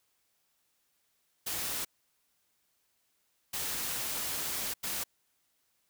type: noise bursts at uneven times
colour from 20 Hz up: white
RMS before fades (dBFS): -35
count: 3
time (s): 1.46-1.85 / 3.53-4.74 / 4.83-5.04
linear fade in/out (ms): 10
effects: white hiss -75 dBFS RMS until 5.89 s